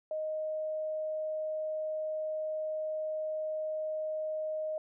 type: tone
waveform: sine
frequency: 622.3 Hz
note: D#5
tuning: in tune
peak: -32 dBFS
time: 0.11-4.78 s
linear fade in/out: 2 ms
effects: none